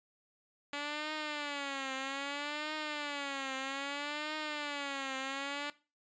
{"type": "tone with vibrato", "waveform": "5% pulse", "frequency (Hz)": 285.8, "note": "D4", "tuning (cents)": -47, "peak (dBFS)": -25, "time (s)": [0.73, 5.7], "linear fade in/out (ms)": 2, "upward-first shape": "triangle", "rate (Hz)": 0.62, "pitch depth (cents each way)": 140, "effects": ["noise-tail reverb RT60 0.3 s tail -18 dB re dry", "resampled to 16000 Hz"]}